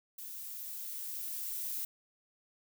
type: noise with level ramp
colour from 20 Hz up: violet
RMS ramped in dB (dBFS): -45 to -37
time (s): 0.18-1.85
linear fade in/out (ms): 5
effects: none